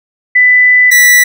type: tone pair in turn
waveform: sine / 45% pulse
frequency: 1994 / 1963.1 Hz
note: B6 / B6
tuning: +16 / -11 cents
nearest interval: unison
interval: 27 cents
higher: first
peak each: -3 dBFS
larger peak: neither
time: 0.35-0.91 / 0.91-1.24 s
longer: first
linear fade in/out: 10 ms
effects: none